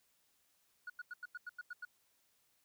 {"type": "tone bursts", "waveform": "sine", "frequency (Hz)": 1456, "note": "F#6", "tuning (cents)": -28, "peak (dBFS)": -40, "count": 9, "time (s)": [0.87, 1.851], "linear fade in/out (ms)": 5, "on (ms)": 29, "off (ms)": 90, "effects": ["tanh soft clip ceiling -40 dBFS", "white hiss -75 dBFS RMS until 2.64 s"]}